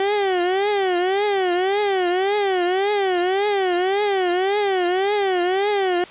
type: tone with vibrato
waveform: 30% pulse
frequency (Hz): 382.5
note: G4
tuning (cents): -42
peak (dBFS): -15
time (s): 0-6.04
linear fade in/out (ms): 2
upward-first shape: triangle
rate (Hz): 1.8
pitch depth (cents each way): 170
effects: white hiss -40 dBFS RMS until 6.1 s + resampled to 8000 Hz